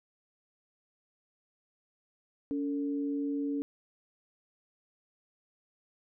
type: tone pair together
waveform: sine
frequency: 283 / 449.8 Hz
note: C#4 / A4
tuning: +36 / +38 cents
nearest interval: minor sixth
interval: 802 cents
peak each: -30 / -40 dBFS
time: 2.51-3.62 s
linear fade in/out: 0 ms
effects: none